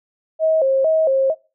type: tone with vibrato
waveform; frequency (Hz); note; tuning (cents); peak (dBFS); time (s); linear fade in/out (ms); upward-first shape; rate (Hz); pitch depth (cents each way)
sine; 584; D5; -10; -13; 0.39-1.35; 50; square; 2.2; 150
effects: noise-tail reverb RT60 0.3 s tail -23 dB re dry